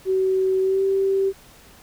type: tone with pitch glide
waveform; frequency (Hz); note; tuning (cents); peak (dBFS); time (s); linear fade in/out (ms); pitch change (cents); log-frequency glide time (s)
sine; 378.4 to 388.4; F#4 to G4; +39 to -16; -17; 0.05-1.33; 50; +45; 0.61-0.83
effects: pink hiss -49 dBFS RMS until 1.82 s